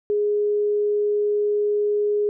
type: tone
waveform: sine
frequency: 415.3 Hz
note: G#4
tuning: in tune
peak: -18 dBFS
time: 0.1-2.29 s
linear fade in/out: 0 ms
effects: none